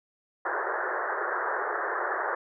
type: band-pass noise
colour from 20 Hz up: white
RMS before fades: -30 dBFS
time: 0.45-2.35 s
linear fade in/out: 5 ms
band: 350 to 1800 Hz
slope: 96 dB/octave
effects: none